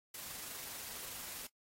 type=noise with amplitude modulation; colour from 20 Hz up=white; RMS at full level=-45 dBFS; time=0.14-1.47 s; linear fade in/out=5 ms; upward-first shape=sine; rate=24.7 Hz; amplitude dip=25%; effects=noise-tail reverb RT60 0.1 s tail -21 dB re dry + AAC 48 kbps